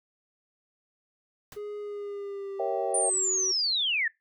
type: noise with exponential decay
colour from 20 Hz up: pink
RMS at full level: -41 dBFS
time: 1.52-1.62 s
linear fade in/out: 2 ms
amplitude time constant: 21 ms
type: tone with pitch glide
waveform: triangle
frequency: 415.3 to 376.5 Hz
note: G#4 to F#4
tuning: 0 to +30 cents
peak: -32 dBFS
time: 1.56-3.52 s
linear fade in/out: 10 ms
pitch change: -170 cents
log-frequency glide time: 1.79-3.12 s
type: chord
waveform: sine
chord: A# diminished seventh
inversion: none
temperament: equal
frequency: 466.2 / 554.4 / 659.3 / 784 Hz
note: A#4 / C#5 / E5 / G5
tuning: 0 / 0 / 0 / 0 cents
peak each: -32 dBFS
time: 2.59-3.1 s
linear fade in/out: 10 ms
type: linear sweep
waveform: sine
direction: down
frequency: 9397 to 1710 Hz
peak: -24 dBFS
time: 2.94-4.08 s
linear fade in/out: 5 ms
effects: noise-tail reverb RT60 0.2 s tail -24 dB re dry